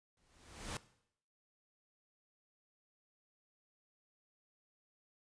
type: noise with exponential growth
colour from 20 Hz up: pink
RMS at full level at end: -39 dBFS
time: 0.17-0.77 s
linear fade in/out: 2 ms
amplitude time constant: 130 ms
effects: noise-tail reverb RT60 0.7 s tail -18 dB re dry + resampled to 22050 Hz